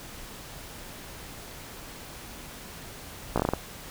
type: slowing click train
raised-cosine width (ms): 1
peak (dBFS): -10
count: 7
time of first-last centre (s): 3.36-3.536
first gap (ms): 16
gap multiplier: 1.24
effects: pink hiss -43 dBFS RMS until 3.9 s